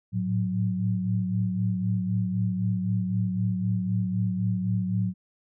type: tone cluster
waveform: sine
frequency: 108.6 / 112.5 / 183.3 Hz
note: A2 / A2 / F#3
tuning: -22 / +39 / -16 cents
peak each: -28 / -31 / -26 dBFS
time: 0.12-5.14 s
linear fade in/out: 50 ms
effects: none